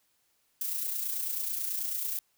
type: noise with amplitude modulation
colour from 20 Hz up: violet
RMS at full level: -31 dBFS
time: 0.61-2.19 s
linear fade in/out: 2 ms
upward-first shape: sine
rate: 29.2 Hz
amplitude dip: 45%
effects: white hiss -72 dBFS RMS until 2.37 s